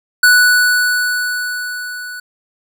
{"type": "tone with level ramp", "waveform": "square", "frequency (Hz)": 1480, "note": "F#6", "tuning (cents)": 0, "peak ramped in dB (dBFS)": [-6, -27], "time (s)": [0.23, 2.2], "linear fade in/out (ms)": 5, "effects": []}